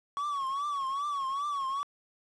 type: tone with vibrato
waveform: triangle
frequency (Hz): 1118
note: C#6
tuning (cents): +14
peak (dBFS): -28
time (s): 0.17-1.83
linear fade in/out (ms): 0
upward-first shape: triangle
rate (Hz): 2.5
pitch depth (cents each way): 110
effects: resampled to 22050 Hz + 9-bit